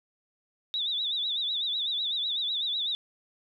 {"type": "tone with vibrato", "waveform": "sine", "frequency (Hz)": 3665, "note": "A#7", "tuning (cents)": -30, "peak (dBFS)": -27, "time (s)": [0.74, 2.95], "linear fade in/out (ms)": 0, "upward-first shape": "sine", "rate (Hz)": 8, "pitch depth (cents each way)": 120, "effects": ["11-bit"]}